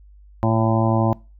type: harmonic tone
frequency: 112.1 Hz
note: A2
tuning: 33 cents sharp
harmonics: 1 / 2 / 3 / 5 / 6 / 7 / 8 / 9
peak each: -19 / -22 / -24 / -26 / -27 / -27 / -28 / -29 dBFS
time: 0.43-1.13 s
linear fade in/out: 0 ms
effects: noise-tail reverb RT60 0.3 s tail -23 dB re dry + added 50 Hz sine -44 dBFS peak until 1.39 s